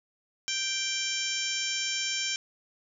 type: harmonic tone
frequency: 784 Hz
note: G5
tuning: in tune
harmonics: 2 / 3 / 4 / 5 / 6 / 7 / 8 / 9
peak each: -40 / -35 / -34 / -41 / -43 / -34 / -37 / -38 dBFS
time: 0.48-2.36 s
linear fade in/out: 0 ms
effects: none

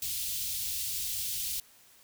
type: band-stop noise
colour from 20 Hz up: white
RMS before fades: -34 dBFS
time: 0.02-1.6 s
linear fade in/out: 2 ms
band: 130 to 2900 Hz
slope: 24 dB/octave
effects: white hiss -59 dBFS RMS until 2.03 s

